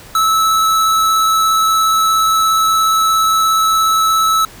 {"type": "tone with vibrato", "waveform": "square", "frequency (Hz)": 1306, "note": "E6", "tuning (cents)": -17, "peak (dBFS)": -11, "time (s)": [0.15, 4.45], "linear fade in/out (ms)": 2, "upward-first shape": "triangle", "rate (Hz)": 17, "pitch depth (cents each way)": 11, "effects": ["pink hiss -38 dBFS RMS until 4.6 s"]}